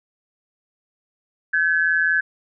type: tone pair together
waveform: sine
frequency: 1535.4 / 1700 Hz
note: G6 / G#6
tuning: -36 / +40 cents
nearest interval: major second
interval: 176 cents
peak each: -19 dBFS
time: 1.53-2.21 s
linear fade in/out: 10 ms
effects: none